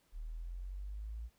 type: exponential sweep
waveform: sine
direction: up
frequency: 37.49 to 58.27 Hz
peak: -40 dBFS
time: 0.12-1.3 s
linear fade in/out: 50 ms
effects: pink hiss -73 dBFS RMS until 1.38 s